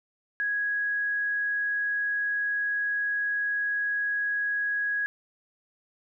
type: tone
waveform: sine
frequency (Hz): 1661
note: G#6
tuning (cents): 0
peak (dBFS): -25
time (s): 0.4-5.06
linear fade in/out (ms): 0
effects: none